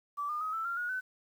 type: tone with pitch steps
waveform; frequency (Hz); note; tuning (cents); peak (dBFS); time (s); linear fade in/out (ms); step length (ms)
sine; 1158 / 1210.7 / 1265.7 / 1323.3 / 1383.5 / 1446.4 / 1512.2; D6 / D#6 / D#6 / E6 / F6 / F#6 / F#6; -25 / -48 / +29 / +6 / -17 / -40 / +37; -32; 0.17-1.01; 20; 120
effects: 10-bit